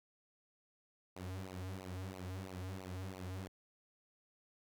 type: tone with flanger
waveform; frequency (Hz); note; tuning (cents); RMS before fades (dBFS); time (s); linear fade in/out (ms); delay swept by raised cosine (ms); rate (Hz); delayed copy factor
sawtooth; 93.3; F#2; +15; -45; 1.16-3.48; 5; 0.57 to 5.37; 3; -0.95
effects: none